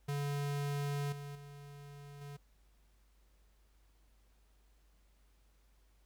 square tone with level steps, 143 Hz, D3, 46 cents flat, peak -35 / -44 / -50 / -46 dBFS, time 0.08-2.37 s, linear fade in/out 10 ms, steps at 1.12 / 1.35 / 2.21 s, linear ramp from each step 5 ms, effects added 50 Hz sine -65 dBFS peak until 6.05 s + pink hiss -75 dBFS RMS until 6.05 s

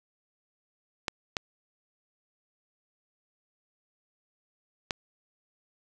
clicks, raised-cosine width 0.2 ms, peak -11 dBFS, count 3, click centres 1.082 / 1.368 / 4.908 s, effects none

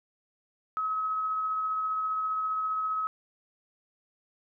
sine tone with tremolo, 1280 Hz, D#6, 49 cents sharp, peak -26 dBFS, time 0.77-3.07 s, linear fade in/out 0 ms, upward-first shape triangle, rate 15 Hz, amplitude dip 25%, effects none

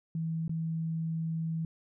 sine tone with dropouts, 162.5 Hz, E3, 24 cents flat, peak -30 dBFS, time 0.15-1.65 s, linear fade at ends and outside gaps 2 ms, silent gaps 0.48-0.494 s, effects none

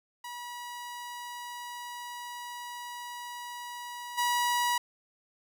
sawtooth tone with level steps, 968 Hz, B5, 35 cents flat, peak -35 / -22 dBFS, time 0.24-4.78 s, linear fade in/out 5 ms, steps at 4.17 s, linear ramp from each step 20 ms, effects none

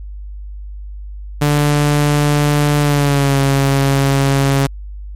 sawtooth tone with pitch glide, 146.7 to 137.67 Hz, D3 to C#3, -2 to -12 cents, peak -7 dBFS, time 1.41-4.67 s, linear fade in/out 10 ms, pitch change -110 cents, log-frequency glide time 2.8-3.37 s, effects added 50 Hz sine -26 dBFS peak until 5.15 s + MP3 64 kbps

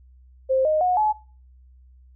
sine tone with pitch steps, 526 / 618.3 / 726.9 / 854.5 Hz, C5 / D#5 / F#5 / G#5, +9 / -11 / -31 / +49 cents, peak -17 dBFS, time 0.49-1.13 s, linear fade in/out 20 ms, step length 160 ms, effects noise-tail reverb RT60 0.4 s tail -21 dB re dry + added 63 Hz sine -48 dBFS peak until 2.15 s

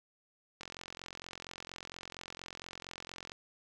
click train, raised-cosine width 0.2 ms, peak -26 dBFS, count 121, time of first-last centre 0.61-3.319 s, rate 44.3 Hz, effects none

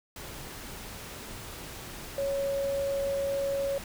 sine tone in noise, 554.4 Hz, C#5, in tune, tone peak -27 dBFS, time 2.18-3.78 s, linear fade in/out 2 ms, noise pink, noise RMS -42 dBFS, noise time 0.16-3.84 s, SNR +12 dB, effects none

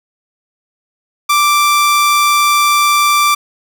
sawtooth tone, 1174.7 Hz, D6, in tune, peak -5 dBFS, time 1.29-3.35 s, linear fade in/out 10 ms, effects none

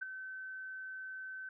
sine tone with ADSR envelope, 1531 Hz, G6, 41 cents flat, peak -33 dBFS, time 0.01-1.49 s, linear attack 17 ms, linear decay 7 ms, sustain -9 dB, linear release 3 ms, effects none

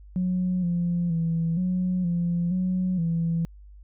sine tone with pitch steps, 182.3 / 173.4 / 165.4 / 182.5 / 172.5 / 183.9 / 166.8 Hz, F#3 / F3 / E3 / F#3 / F3 / F#3 / E3, -25 / -12 / +6 / -24 / -21 / -10 / +21 cents, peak -21 dBFS, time 0.16-3.45 s, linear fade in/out 0 ms, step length 470 ms, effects tanh soft clip ceiling -18 dBFS + added 50 Hz sine -44 dBFS peak until 3.83 s

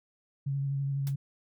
sine tone with vibrato, 138.59 Hz, C#3, in tune, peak -28 dBFS, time 0.46-1.16 s, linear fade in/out 10 ms, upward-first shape sine, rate 12 Hz, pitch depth 21 cents each way
white noise with exponential decay, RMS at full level -40 dBFS, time 1.07-1.15 s, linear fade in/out 0 ms, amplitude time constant 17 ms
effects none

